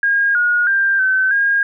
sine tone with pitch steps, 1625 / 1442 / 1588 / 1531 / 1624 Hz, G#6 / F#6 / G6 / G6 / G#6, -38 / -45 / +22 / -41 / -39 cents, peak -12 dBFS, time 0.03-1.63 s, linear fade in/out 2 ms, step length 320 ms, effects none

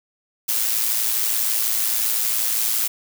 blue noise with amplitude modulation, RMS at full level -19 dBFS, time 0.48-2.88 s, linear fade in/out 10 ms, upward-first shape sine, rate 112 Hz, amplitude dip 50%, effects none

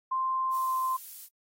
sine tone with pitch glide, 1046.5 to 1039.9 Hz, C6 to C6, 0 to -11 cents, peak -26 dBFS, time 0.11-0.97 s, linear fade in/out 10 ms, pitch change -11 cents, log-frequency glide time 0.57-0.74 s
violet noise, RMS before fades -43 dBFS, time 0.5-1.29 s, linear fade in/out 50 ms
effects AAC 48 kbps

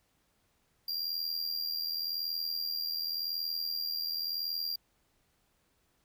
square tone with amplitude modulation, 4765 Hz, D8, 24 cents sharp, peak -30 dBFS, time 0.88-4.76 s, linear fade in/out 5 ms, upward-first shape sine, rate 80.9 Hz, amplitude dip 65%, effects pink hiss -73 dBFS RMS until 6.04 s

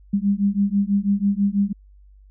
sine beating tone pair, 197.6 / 203.7 Hz, G3 / G#3, +14 / -33 cents, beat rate 6.1 Hz, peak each -20 dBFS, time 0.13-1.73 s, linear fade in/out 10 ms, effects added 49 Hz sine -46 dBFS peak until 2.3 s

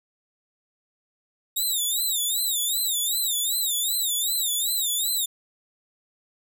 10% pulse tone with vibrato, 3729 Hz, A#7, in tune, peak -16 dBFS, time 1.56-5.26 s, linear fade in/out 10 ms, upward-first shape sine, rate 2.6 Hz, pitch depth 150 cents each way, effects none

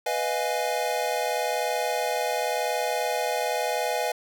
square chord, F half-diminished seventh, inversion second, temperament equal with one note detuned, 493.9 / 617.6 / 698.5 / 830.6 Hz, Cb5 / Eb5 / F5 / Ab5, 0 / -13 / 0 / 0 cents, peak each -31 dBFS, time 0.06-4.12 s, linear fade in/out 5 ms, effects none

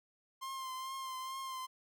45% pulse tone with vibrato, 1052 Hz, C6, 9 cents sharp, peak -40 dBFS, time 0.41-1.67 s, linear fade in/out 20 ms, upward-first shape triangle, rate 2.3 Hz, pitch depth 35 cents each way, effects none

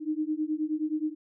sine beating tone pair, 303.7 / 313.2 Hz, D#4 / D#4, -42 / +11 cents, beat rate 9.5 Hz, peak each -30 dBFS, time 0-1.15 s, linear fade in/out 50 ms, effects none

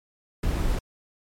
brown noise, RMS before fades -24 dBFS, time 0.43-0.79 s, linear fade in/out 5 ms, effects MP3 64 kbps

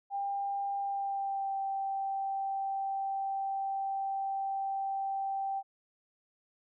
sine tone with pitch glide, 797 to 781.5 Hz, G5 to G5, +28 to -6 cents, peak -31 dBFS, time 0.1-5.63 s, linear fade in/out 50 ms, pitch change -34 cents, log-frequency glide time 0.79-1.56 s, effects none

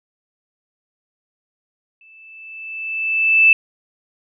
sine tone with exponential growth, 2637 Hz, E7, in tune, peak -6 dBFS, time 2.01-3.53 s, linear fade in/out 2 ms, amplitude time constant 330 ms, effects none

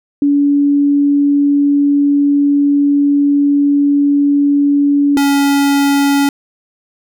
sine / square tone pair in turn, 285.5 / 281.2 Hz, D4 / C#4, -49 / +25 cents, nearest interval unison, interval 26 cents, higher first, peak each -8 / -10 dBFS, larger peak first, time 0.22-5.17 / 5.17-6.29 s, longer first, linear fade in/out 2 ms, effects none

